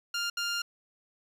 15% pulse tone bursts at uneven times, 1400 Hz, F6, 4 cents sharp, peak -23 dBFS, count 2, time 0.14-0.3 / 0.37-0.62 s, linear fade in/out 5 ms, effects low-pass 10000 Hz 12 dB/octave + 9-bit

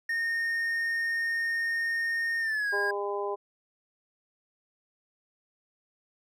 triangle tone with pitch glide, 1839 to 1628.9 Hz, A#6 to G#6, -24 to -34 cents, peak -25 dBFS, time 0.09-2.91 s, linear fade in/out 5 ms, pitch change -210 cents, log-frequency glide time 2.4-2.71 s
harmonic tone, 202.5 Hz, G#3, 43 cents flat, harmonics 2 / 3 / 4 / 5, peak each -31 / -37 / -37 / -36 dBFS, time 2.72-3.36 s, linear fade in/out 20 ms
effects none

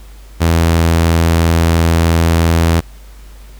sawtooth tone, 83 Hz, E2, 12 cents sharp, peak -5 dBFS, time 0.4-2.81 s, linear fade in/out 20 ms, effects added 50 Hz sine -33 dBFS peak until 3.59 s + pink hiss -45 dBFS RMS until 3.59 s

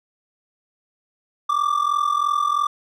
triangle ring-modulated tone, 1174.7 Hz, D6, in tune, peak -13 dBFS, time 1.49-2.67 s, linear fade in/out 5 ms, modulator 21.5 Hz, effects none

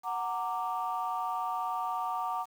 sine chord, Gb augmented, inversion none, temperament equal with one note detuned, 740 / 923.2 / 1174.7 Hz, Gb5 / Bb5 / D6, 0 / -17 / 0 cents, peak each -34 dBFS, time 0.03-2.46 s, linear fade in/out 50 ms, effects tanh soft clip ceiling -23 dBFS + 9-bit

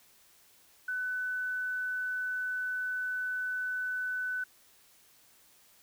sine tone, 1500 Hz, F#6, 23 cents sharp, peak -31 dBFS, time 0.88-4.44 s, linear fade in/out 5 ms, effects white hiss -62 dBFS RMS until 5.82 s

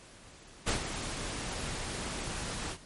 pink noise with ADSR envelope, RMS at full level -28 dBFS, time 0.66-2.78 s, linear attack 20 ms, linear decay 120 ms, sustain -9 dB, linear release 70 ms, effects pink hiss -53 dBFS RMS until 2.85 s + MP3 48 kbps

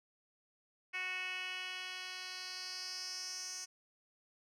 10% pulse tone with band-pass filter sweep, 368.7 Hz, F#4, 6 cents flat, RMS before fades -43 dBFS, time 0.93-3.66 s, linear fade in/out 20 ms, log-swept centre 2400 to 6400 Hz, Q 3.9, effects none

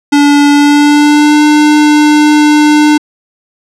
square tone with pitch glide, 288.3 to 299.7 Hz, D4 to D4, -32 to +35 cents, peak -4 dBFS, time 0.12-2.98 s, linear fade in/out 10 ms, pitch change +67 cents, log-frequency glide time 0.51-1.42 s, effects low-pass 8000 Hz 12 dB/octave

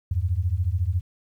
sine beating tone pair, 82.5 / 96.5 Hz, E2 / G2, +2 / -27 cents, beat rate 14 Hz, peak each -24 dBFS, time 0.11-1.01 s, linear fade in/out 5 ms, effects 10-bit

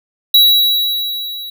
square tone with level ramp, 3898 Hz, B7, 23 cents flat, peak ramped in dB -5 to -26 dBFS, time 0.34-1.5 s, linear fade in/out 5 ms, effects none

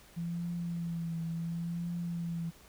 sine tone with vibrato, 168.7 Hz, E3, 40 cents sharp, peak -33 dBFS, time 0.16-2.51 s, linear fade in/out 20 ms, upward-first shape triangle, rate 0.7 Hz, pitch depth 43 cents each way, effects added 60 Hz sine -63 dBFS peak until 2.68 s + pink hiss -58 dBFS RMS until 2.68 s

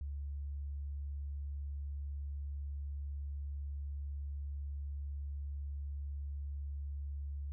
sine tone, 71 Hz, C#2, 42 cents sharp, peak -38 dBFS, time 0.01-7.52 s, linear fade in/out 0 ms, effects none

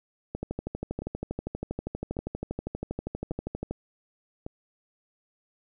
two click trains, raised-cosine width 2 ms, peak -18 / -22 dBFS, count 43 / 4, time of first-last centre 0.35-3.71 / 1.02-4.464 s, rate 12.5 / 0.871 Hz, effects none

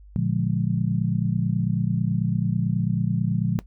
sine chord, Bb dominant seventh, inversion none, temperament just, 116.54 / 145.68 / 174.81 / 209.8 Hz, Bb2 / D3 / F3 / Ab3, 0 / -14 / +2 / +18 cents, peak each -26 / -26 / -24 / -29 dBFS, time 0.16-3.59 s, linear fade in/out 0 ms, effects noise-tail reverb RT60 0.1 s tail -17 dB re dry + added 50 Hz sine -44 dBFS peak until 3.66 s

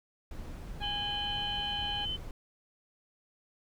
brown noise, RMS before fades -42 dBFS, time 0.31-2.31 s, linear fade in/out 2 ms
harmonic tone, 823 Hz, G#5, 16 cents flat, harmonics 1 / 2 / 3 / 4 / 5, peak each -38 / -44 / -48 / -50 / -52 dBFS, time 0.8-2.06 s, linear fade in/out 20 ms
sine tone, 3056 Hz, G7, 45 cents flat, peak -33 dBFS, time 0.82-2.17 s, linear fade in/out 20 ms
effects none

